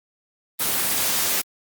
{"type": "noise", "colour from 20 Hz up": "white", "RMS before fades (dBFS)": -22, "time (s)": [0.59, 1.42], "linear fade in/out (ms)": 20, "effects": ["high-pass 100 Hz 12 dB/octave", "Opus 24 kbps"]}